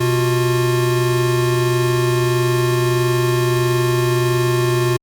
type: tone pair together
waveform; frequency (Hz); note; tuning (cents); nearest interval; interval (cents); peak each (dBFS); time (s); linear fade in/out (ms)
square; 125.72 / 355.6; B2 / F4; +31 / +31; octave + tritone; 1800; -18; 0-4.97; 10
effects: Opus 48 kbps